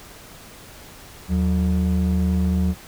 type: ring-modulated tone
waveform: triangle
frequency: 131.1 Hz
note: C3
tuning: 4 cents sharp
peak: -12 dBFS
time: 1.28-2.75 s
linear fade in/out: 50 ms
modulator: 52.2 Hz
effects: pink hiss -43 dBFS RMS until 2.87 s